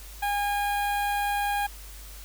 sawtooth tone with notch filter, 815 Hz, G#5, 33 cents flat, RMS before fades -27 dBFS, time 0.22-1.67 s, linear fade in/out 10 ms, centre 5700 Hz, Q 0.65, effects added 50 Hz sine -42 dBFS peak until 2.24 s + white hiss -47 dBFS RMS until 2.24 s

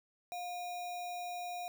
sine tone with sample-and-hold, 709 Hz, F5, 26 cents sharp, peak -38 dBFS, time 0.32-1.68 s, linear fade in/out 0 ms, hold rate 3150 Hz, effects none

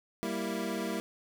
25% pulse chord, E diminished, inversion first, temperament equal, 196 / 233.1 / 329.6 Hz, G3 / Bb3 / E4, 0 / 0 / 0 cents, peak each -33 dBFS, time 0.23-1 s, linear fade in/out 0 ms, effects none

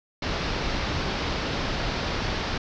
pink low-pass noise, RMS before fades -28 dBFS, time 0.22-2.58 s, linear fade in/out 5 ms, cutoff 5400 Hz, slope 48 dB/octave, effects none

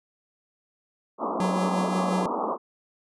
white band-pass noise, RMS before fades -28 dBFS, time 1.18-2.58 s, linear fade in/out 50 ms, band 190 to 1200 Hz, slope 96 dB/octave
square tone with tremolo, 185 Hz, F#3, in tune, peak -24 dBFS, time 1.4-2.26 s, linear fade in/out 2 ms, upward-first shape triangle, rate 5.7 Hz, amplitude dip 40%
effects resampled to 24000 Hz

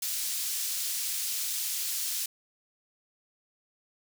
pink high-pass noise, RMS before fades -32 dBFS, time 0.02-2.26 s, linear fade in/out 5 ms, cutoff 5000 Hz, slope 12 dB/octave, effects none

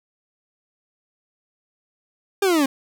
40% pulse linear sweep, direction down, 407.5 to 261.6 Hz, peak -15 dBFS, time 2.42-2.66 s, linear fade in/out 5 ms, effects none

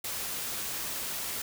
white noise, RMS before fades -35 dBFS, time 0.04-1.42 s, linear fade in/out 5 ms, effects none

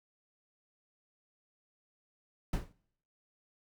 brown noise with exponential decay, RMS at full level -27 dBFS, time 2.53-2.73 s, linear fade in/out 5 ms, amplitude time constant 42 ms, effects noise-tail reverb RT60 0.7 s tail -24 dB re dry

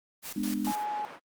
white noise with tremolo, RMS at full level -39 dBFS, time 0.22-0.86 s, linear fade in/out 50 ms, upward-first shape square, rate 4.7 Hz, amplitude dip 75%
sine chord, G# diminished, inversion none, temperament just, 207.7 / 249.2 / 299 Hz, G#3 / B3 / D4, 0 / +16 / +31 cents, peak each -32 / -33 / -33 dBFS, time 0.36-0.72 s, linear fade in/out 5 ms
white band-pass noise, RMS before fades -45 dBFS, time 0.64-1.2 s, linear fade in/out 50 ms, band 280 to 1500 Hz, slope 12 dB/octave
sine tone, 840 Hz, G#5, 19 cents sharp, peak -30 dBFS, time 0.67-1.05 s, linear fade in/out 0 ms
effects Opus 48 kbps

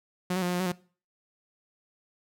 sawtooth tone with pitch steps, 180.8 / 187.4 / 177.4 / 179.2 / 177.7 / 186.4 / 178.2 Hz, F#3 / F#3 / F3 / F3 / F3 / F#3 / F3, -40 / +22 / +27 / +45 / +30 / +13 / +35 cents, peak -22 dBFS, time 0.3-0.72 s, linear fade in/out 5 ms, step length 60 ms, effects noise-tail reverb RT60 0.4 s tail -21 dB re dry

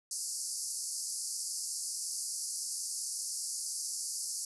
white band-pass noise, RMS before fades -38 dBFS, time 0.11-4.45 s, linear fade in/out 2 ms, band 4600 to 11000 Hz, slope 96 dB/octave, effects none

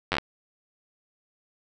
slowing click train, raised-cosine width 0.3 ms, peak -8 dBFS, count 6, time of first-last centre 0.12-0.184 s, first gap 10 ms, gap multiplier 1.12, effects none

